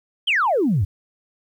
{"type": "exponential sweep", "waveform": "sine", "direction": "down", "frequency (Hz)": [3284, 82.41], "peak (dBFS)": -15, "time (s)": [0.27, 0.85], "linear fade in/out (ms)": 10, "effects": ["tanh soft clip ceiling -11 dBFS", "9-bit"]}